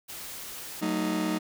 white noise, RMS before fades -40 dBFS, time 0.08-0.82 s, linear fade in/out 20 ms
40% pulse chord, D# diminished, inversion first, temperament just, 186.68 / 224 / 311.1 Hz, F#3 / A3 / D#4, +16 / +31 / 0 cents, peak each -31 / -32 / -28 dBFS, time 0.81-1.39 s, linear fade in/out 20 ms
effects none

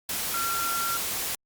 sine tone in noise, 1370 Hz, F6, 34 cents flat, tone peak -28 dBFS, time 0.34-0.97 s, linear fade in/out 2 ms, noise white, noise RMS -30 dBFS, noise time 0.09-1.35 s, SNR -1 dB, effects Opus 48 kbps

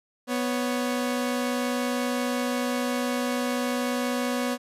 sawtooth tone pair together, 247 / 554.4 Hz, B3 / C#5, 0 / 0 cents, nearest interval octave + major second, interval 1400 cents, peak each -22 / -27 dBFS, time 0.27-4.58 s, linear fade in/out 50 ms, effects resampled to 32000 Hz

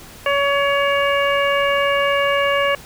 harmonic tone, 563 Hz, C#5, 27 cents sharp, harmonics 1 / 2 / 3 / 4 / 5, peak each -18 / -21 / -23 / -24 / -25 dBFS, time 0.26-2.75 s, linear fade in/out 2 ms, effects pink hiss -40 dBFS RMS until 2.85 s

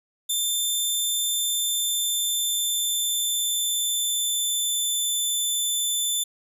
15% pulse tone with pitch glide, 3559 to 3528 Hz, A7 to A7, +19 to +4 cents, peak -16 dBFS, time 0.29-6.24 s, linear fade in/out 10 ms, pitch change -15 cents, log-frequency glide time 1.28-5.15 s, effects none

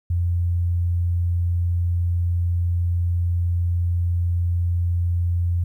sine tone, 86.9 Hz, F2, 8 cents flat, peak -18 dBFS, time 0.1-5.64 s, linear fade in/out 5 ms, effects 10-bit

